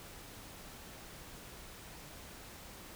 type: silence
effects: pink hiss -51 dBFS RMS until 2.95 s